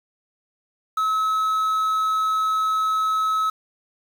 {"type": "tone with quantisation", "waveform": "triangle", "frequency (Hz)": 1290, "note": "E6", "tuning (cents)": -38, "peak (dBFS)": -17, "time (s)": [0.97, 3.5], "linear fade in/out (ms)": 5, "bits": 7, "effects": []}